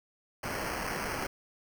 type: noise with sample-and-hold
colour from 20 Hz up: white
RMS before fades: -35 dBFS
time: 0.43-1.27 s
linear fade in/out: 5 ms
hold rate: 3675 Hz
effects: none